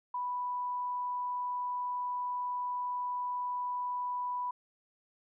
sine tone, 987.8 Hz, B5, in tune, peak -32 dBFS, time 0.14-4.51 s, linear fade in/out 5 ms, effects none

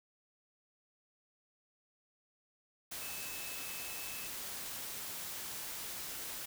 sine tone in noise, 2603 Hz, E7, 22 cents flat, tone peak -49 dBFS, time 3.01-4.28 s, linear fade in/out 10 ms, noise white, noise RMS -43 dBFS, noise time 2.91-6.46 s, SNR -9 dB, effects none

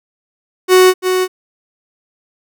45% pulse tone with echo, 370 Hz, F#4, in tune, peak -5 dBFS, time 0.68-0.94 s, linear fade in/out 50 ms, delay 340 ms, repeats 1, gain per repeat -7 dB, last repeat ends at 1.28 s, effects none

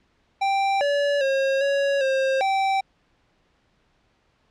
square tone with pitch steps, 785 / 572 / 540 / 558 / 533 / 776 Hz, G5 / D5 / C#5 / C#5 / C5 / G5, +2 / -46 / -45 / +11 / +32 / -18 cents, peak -20 dBFS, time 0.41-2.81 s, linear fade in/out 10 ms, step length 400 ms, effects pink hiss -65 dBFS RMS until 4.5 s + low-pass 4000 Hz 12 dB/octave

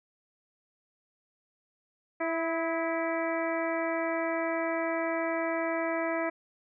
harmonic tone with a mistuned harmonic, 329.6 Hz, E4, in tune, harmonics 1 / 2 / 3 / 4 / 5 / 6 / 7, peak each -33 / -31 / -38 / -39 / -40 / -38 / -41 dBFS, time 2.2-6.3 s, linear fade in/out 10 ms, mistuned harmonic 4, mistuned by -39 cents, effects none

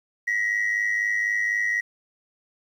sine tone pair together, 1900 / 2004 Hz, A#6 / B6, +33 / +25 cents, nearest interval minor second, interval 92 cents, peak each -21 / -25 dBFS, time 0.27-1.81 s, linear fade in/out 10 ms, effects tanh soft clip ceiling -18 dBFS + 9-bit

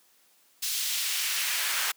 pink noise with high-pass filter sweep, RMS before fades -29 dBFS, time 0.62-1.92 s, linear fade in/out 10 ms, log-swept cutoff 4300 to 1400 Hz, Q 1, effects white hiss -63 dBFS RMS until 1.96 s + high-pass 200 Hz 12 dB/octave

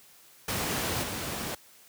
pink noise with level steps, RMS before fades -30 / -34 dBFS, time 0.48-1.55 s, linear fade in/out 5 ms, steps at 1.03 s, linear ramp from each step 5 ms, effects white hiss -56 dBFS RMS until 1.88 s + high-pass 80 Hz 12 dB/octave

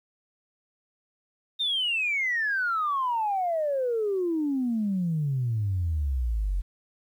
sine exponential sweep, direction down, 3700 to 43.4 Hz, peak -23 dBFS, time 1.59-6.62 s, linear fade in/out 20 ms, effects tanh soft clip ceiling -19 dBFS + 10-bit

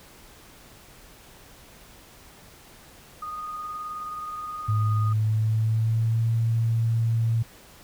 sine tone with tremolo, 1235 Hz, D#6, 13 cents flat, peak -30 dBFS, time 3.22-5.13 s, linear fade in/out 5 ms, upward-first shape triangle, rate 19 Hz, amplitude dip 30%
sine tone with pitch glide, 107.2 to 114.23 Hz, A2 to A#2, -45 to -35 cents, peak -20 dBFS, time 4.68-7.43 s, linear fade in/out 10 ms, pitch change +110 cents, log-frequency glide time 4.99-6.29 s
effects pink hiss -50 dBFS RMS until 7.83 s

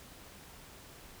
silence, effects pink hiss -53 dBFS RMS until 1.2 s

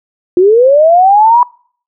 sine linear sweep, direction up, 345.7 to 987.8 Hz, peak -3 dBFS, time 0.37-1.43 s, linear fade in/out 2 ms, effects noise-tail reverb RT60 0.5 s tail -25 dB re dry

